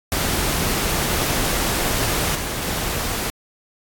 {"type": "noise with level steps", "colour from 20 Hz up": "pink", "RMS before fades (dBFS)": [-21, -26, -24], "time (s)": [0.12, 3.3], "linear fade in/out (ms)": 0, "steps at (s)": [2.35, 2.62], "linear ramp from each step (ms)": 5, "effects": ["AAC 64 kbps"]}